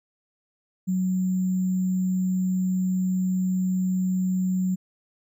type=tone with sample-and-hold; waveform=sine; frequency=185 Hz; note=F#3; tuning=in tune; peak=-21 dBFS; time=0.87-4.76 s; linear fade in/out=20 ms; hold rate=7350 Hz; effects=none